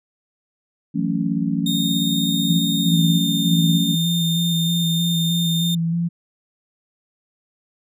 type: chord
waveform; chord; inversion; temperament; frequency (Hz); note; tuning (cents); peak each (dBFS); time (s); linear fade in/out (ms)
sine; F# minor seventh; third; just; 166.5 / 185 / 222 / 277.5; E3 / F#3 / A3 / C#4; +18 / 0 / +16 / +2; -24; 0.94-3.96; 20
type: tone with pitch glide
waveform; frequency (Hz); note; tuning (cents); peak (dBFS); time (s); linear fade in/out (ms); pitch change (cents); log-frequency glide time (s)
40% pulse; 3678 to 3629; A#7 to A#7; -24 to -47; -21; 1.66-5.75; 5; -23; 2.86-3.01
type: tone with vibrato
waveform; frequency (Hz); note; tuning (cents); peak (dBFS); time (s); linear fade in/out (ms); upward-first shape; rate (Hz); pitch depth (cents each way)
sine; 168.2; E3; +35; -18; 2.49-6.09; 20; square; 3.2; 22
effects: none